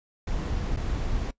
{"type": "noise with dropouts", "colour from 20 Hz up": "brown", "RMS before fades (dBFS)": -28, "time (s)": [0.27, 1.31], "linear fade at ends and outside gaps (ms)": 5, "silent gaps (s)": [0.764, 0.77], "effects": ["noise-tail reverb RT60 0.1 s tail -20 dB re dry", "resampled to 16000 Hz"]}